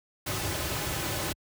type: noise with comb filter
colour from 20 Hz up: pink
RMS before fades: -31 dBFS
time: 0.26-1.33 s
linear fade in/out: 10 ms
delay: 4.3 ms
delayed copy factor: -0.5
effects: high-pass 60 Hz 12 dB/octave